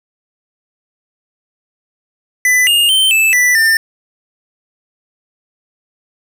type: tone with pitch steps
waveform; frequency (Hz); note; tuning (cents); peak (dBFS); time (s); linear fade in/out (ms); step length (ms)
square; 1998 / 2834 / 3105 / 2629 / 1976 / 1797; B6 / F7 / G7 / E7 / B6 / A6; +20 / +25 / -17 / -5 / 0 / +36; -9; 2.45-3.77; 2; 220
effects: 7-bit